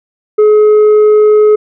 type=tone with tanh clipping; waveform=triangle; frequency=424.4 Hz; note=G#4; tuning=38 cents sharp; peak=-4 dBFS; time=0.38-1.56 s; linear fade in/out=10 ms; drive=8 dB; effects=none